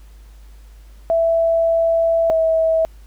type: tone pair in turn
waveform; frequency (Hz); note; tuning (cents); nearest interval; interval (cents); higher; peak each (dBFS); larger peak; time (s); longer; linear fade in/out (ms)
sine; 662 / 648; E5 / E5; +7 / -30; unison; 37; first; -13 / -13; neither; 1.1-2.3 / 2.3-2.85; first; 0
effects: added 51 Hz sine -39 dBFS peak until 3.06 s + pink hiss -55 dBFS RMS until 3.06 s